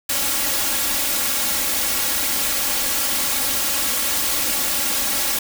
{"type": "noise with comb filter", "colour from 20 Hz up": "white", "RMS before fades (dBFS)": -21, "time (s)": [0.09, 5.39], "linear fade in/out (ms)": 5, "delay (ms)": 3.6, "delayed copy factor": 0.85, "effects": []}